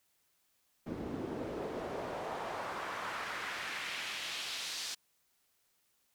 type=noise with band-pass filter sweep; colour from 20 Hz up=pink; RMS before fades=-40 dBFS; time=0.86-4.95 s; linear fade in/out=10 ms; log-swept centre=250 to 5000 Hz; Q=1.4; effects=white hiss -75 dBFS RMS until 6.14 s